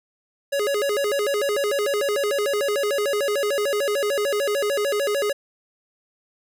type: tone with vibrato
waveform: square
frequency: 482.7 Hz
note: B4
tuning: 40 cents flat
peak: -21 dBFS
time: 0.52-5.33 s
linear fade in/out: 10 ms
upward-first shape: square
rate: 6.7 Hz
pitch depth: 260 cents each way
effects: none